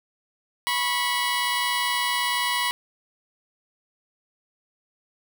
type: tone pair together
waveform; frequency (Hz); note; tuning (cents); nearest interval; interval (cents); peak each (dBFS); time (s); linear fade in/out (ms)
15% pulse; 978.9 / 1100; B5 / C#6; -16 / -14; major second; 202; -17 / -22; 0.67-2.71; 0
effects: none